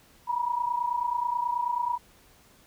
sine tone pair together, 942.7 / 972 Hz, A#5 / B5, +19 / -28 cents, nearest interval minor second, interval 53 cents, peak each -30 / -27 dBFS, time 0.27-1.98 s, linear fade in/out 20 ms, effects pink hiss -58 dBFS RMS until 2.66 s

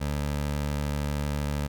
20% pulse tone, 72.8 Hz, D2, 15 cents flat, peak -22 dBFS, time 0-1.68 s, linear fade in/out 20 ms, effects none

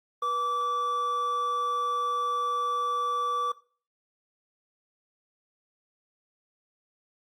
triangle tone pair together, 487.7 / 1160 Hz, B4 / D6, -22 / -22 cents, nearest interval octave + minor third, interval 1500 cents, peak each -35 / -24 dBFS, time 0.22-3.52 s, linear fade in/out 5 ms, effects noise-tail reverb RT60 0.4 s tail -18 dB re dry + Opus 32 kbps

